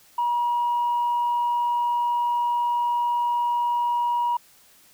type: tone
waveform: sine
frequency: 958 Hz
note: A#5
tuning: 47 cents sharp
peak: -19 dBFS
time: 0.18-4.37 s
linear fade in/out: 5 ms
effects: tanh soft clip ceiling -17 dBFS + white hiss -55 dBFS RMS until 4.93 s